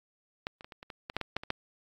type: clicks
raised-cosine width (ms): 0.3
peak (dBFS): -17 / -30 / -29 / -30 / -29 / -26 / -21 / -13 / -16 / -14 / -25 / -13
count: 12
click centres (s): 0.469 / 0.609 / 0.645 / 0.722 / 0.829 / 0.902 / 1.099 / 1.166 / 1.213 / 1.366 / 1.435 / 1.504
effects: AAC 64 kbps